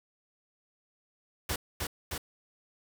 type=noise with echo; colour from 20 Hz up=pink; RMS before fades=-32 dBFS; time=1.49-1.56 s; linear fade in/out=5 ms; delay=310 ms; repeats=2; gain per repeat=-2 dB; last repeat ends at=2.18 s; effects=none